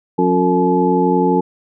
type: tone cluster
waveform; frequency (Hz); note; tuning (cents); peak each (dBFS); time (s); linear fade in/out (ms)
sine; 179.8 / 272.1 / 360.2 / 451.5 / 856; F#3 / C#4 / F#4 / A4 / A5; -49 / -32 / -46 / +45 / -48; -18; 0.18-1.41; 10
effects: none